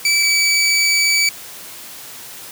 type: tone pair in turn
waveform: 20% pulse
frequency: 2310 / 2294 Hz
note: D7 / D7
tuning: -29 / -41 cents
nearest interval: unison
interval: 12 cents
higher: first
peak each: -8 dBFS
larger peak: neither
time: 0.05-0.23 / 0.23-1.29 s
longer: second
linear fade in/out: 2 ms
effects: white hiss -35 dBFS RMS until 2.51 s + high-pass 80 Hz 12 dB/octave